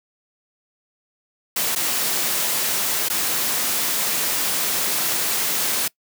white noise with dropouts, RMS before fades -22 dBFS, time 1.56-5.88 s, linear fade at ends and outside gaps 5 ms, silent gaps 1.751-1.759 / 3.086-3.099 s, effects noise-tail reverb RT60 0.1 s tail -23 dB re dry + high-pass 150 Hz 12 dB/octave

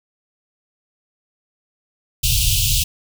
pink band-stop noise, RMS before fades -17 dBFS, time 2.23-2.84 s, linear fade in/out 10 ms, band 140 to 2600 Hz, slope 96 dB/octave, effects none

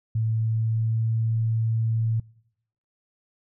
sine tone with pitch glide, 111.4 to 112.69 Hz, A2 to A2, +22 to +42 cents, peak -21 dBFS, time 0.15-2.2 s, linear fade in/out 5 ms, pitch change +20 cents, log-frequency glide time 0.29-1.19 s, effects noise-tail reverb RT60 0.8 s tail -25 dB re dry

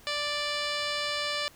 10% pulse tone with low-pass filter, 587.3 Hz, D5, in tune, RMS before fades -31 dBFS, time 0.07-1.48 s, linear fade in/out 0 ms, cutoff 5400 Hz, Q 5.4, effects pink hiss -55 dBFS RMS until 1.55 s

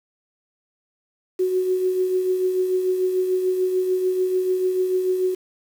sine tone with tremolo, 370 Hz, F#4, in tune, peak -16 dBFS, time 1.39-5.35 s, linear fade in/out 10 ms, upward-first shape triangle, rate 6.8 Hz, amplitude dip 50%, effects 7-bit

